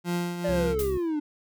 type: tone with tremolo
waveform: 30% pulse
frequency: 174.61 Hz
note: F3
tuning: in tune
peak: -22 dBFS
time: 0.04-0.76 s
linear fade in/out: 50 ms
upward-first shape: triangle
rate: 2.3 Hz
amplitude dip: 60%
type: exponential sweep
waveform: triangle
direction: down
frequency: 595 to 290.9 Hz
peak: -23 dBFS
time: 0.44-1.2 s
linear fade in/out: 10 ms
type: harmonic tone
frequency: 67.2 Hz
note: C2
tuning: 47 cents sharp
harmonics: 1 / 2 / 3 / 4 / 5 / 6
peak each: -32 / -38 / -42 / -44 / -46 / -48 dBFS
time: 0.48-0.98 s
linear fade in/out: 10 ms
type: noise with exponential decay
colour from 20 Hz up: blue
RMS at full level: -32 dBFS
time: 0.79-1.09 s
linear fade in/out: 1 ms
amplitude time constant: 64 ms
effects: none